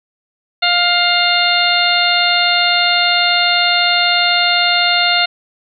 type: harmonic tone with a mistuned harmonic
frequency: 703 Hz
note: F5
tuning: 11 cents sharp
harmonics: 1 / 2 / 3 / 4 / 5 / 6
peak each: -18 / -18 / -18 / -18 / -18 / -18 dBFS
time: 0.62-5.26 s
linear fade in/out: 10 ms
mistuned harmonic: 5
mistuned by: +49 cents
effects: none